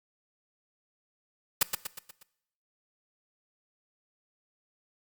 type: noise with echo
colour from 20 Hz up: white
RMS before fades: -22 dBFS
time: 1.61-1.63 s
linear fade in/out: 5 ms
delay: 120 ms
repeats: 5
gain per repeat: -6 dB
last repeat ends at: 2.23 s
effects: noise-tail reverb RT60 0.8 s tail -19 dB re dry + Opus 48 kbps